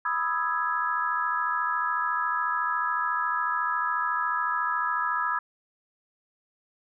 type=chord; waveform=sine; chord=E major seventh; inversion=second; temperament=equal with one note detuned; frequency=987.8 / 1244.5 / 1318.5 / 1667 Hz; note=B5 / D#6 / E6 / G#6; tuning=0 / 0 / 0 / +6 cents; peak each=-30 dBFS; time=0.05-5.39 s; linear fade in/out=5 ms; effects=none